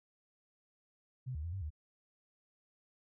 sine tone with pitch steps, 127.9 / 75.2 / 84.8 / 96.5 / 76.4 Hz, C3 / D2 / E2 / G2 / D#2, -39 / +42 / +50 / -27 / -31 cents, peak -37 dBFS, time 1.26-1.705 s, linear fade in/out 20 ms, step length 89 ms, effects none

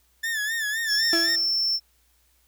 40% pulse tone with vibrato, 1760 Hz, A6, in tune, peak -24 dBFS, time 0.23-1.36 s, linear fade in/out 10 ms, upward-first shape sine, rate 3.9 Hz, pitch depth 87 cents each way
triangle tone, 5380 Hz, E8, 34 cents sharp, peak -20 dBFS, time 0.87-1.8 s, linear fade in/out 50 ms
35% pulse tone with exponential decay, 333.8 Hz, E4, 22 cents sharp, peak -20 dBFS, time 1.13-1.59 s, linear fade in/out 1 ms, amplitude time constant 99 ms
effects added 60 Hz sine -65 dBFS peak until 2.47 s + white hiss -65 dBFS RMS until 2.47 s

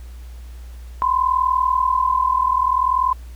sine tone pair together, 1006 / 1046.5 Hz, B5 / C6, +32 / 0 cents, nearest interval minor second, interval 68 cents, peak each -18 dBFS, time 1.02-3.13 s, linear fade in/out 0 ms, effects added 60 Hz sine -33 dBFS peak until 3.35 s + pink hiss -51 dBFS RMS until 3.35 s

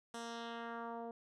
10% pulse tone with low-pass filter sweep, 232.5 Hz, A#3, 4 cents flat, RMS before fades -45 dBFS, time 0.14-1.11 s, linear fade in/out 2 ms, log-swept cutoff 8900 to 580 Hz, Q 1.5, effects none

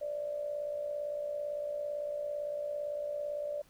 sine tone with amplitude modulation, 587.3 Hz, D5, in tune, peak -31 dBFS, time 0.01-3.62 s, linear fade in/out 10 ms, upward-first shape sine, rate 57.8 Hz, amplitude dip 60%, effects pink hiss -65 dBFS RMS until 3.69 s

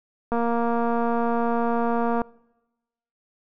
click train, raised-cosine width 1 ms, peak -12 dBFS, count 445, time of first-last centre 0.32-2.217 s, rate 234 Hz, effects noise-tail reverb RT60 1.0 s tail -24 dB re dry

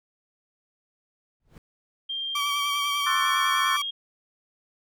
brown noise with exponential growth, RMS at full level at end -40 dBFS, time 1.4-1.58 s, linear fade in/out 2 ms, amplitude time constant 37 ms
sine tone with pitch glide, 3187 to 3248 Hz, G7 to G#7, +28 to -39 cents, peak -28 dBFS, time 2.09-3.91 s, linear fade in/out 10 ms, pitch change +33 cents, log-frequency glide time 3.18-3.28 s
30% pulse tone with vibrato, 1149 Hz, D6, 38 cents flat, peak -23 dBFS, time 2.35-3.82 s, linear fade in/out 5 ms, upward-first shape triangle, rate 10 Hz, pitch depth 34 cents each way
sine chord, F# half-diminished seventh, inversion second, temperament just, 1065.6 / 1332 / 1480 / 1776 Hz, C6 / E6 / F#6 / A6, +31 / +18 / 0 / +16 cents, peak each -26 / -30 / -32 / -29 dBFS, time 3.06-3.77 s, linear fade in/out 10 ms
effects none

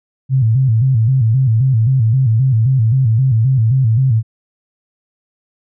sine tone with vibrato, 121.5 Hz, B2, 28 cents flat, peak -9 dBFS, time 0.29-4.23 s, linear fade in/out 50 ms, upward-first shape square, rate 3.8 Hz, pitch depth 150 cents each way, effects none

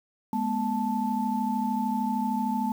sine tone cluster, 210.3 / 243.5 / 877 Hz, G#3 / B3 / A5, +22 / -24 / -6 cents, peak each -29 dBFS, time 0.33-2.72 s, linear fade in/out 2 ms, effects 8-bit

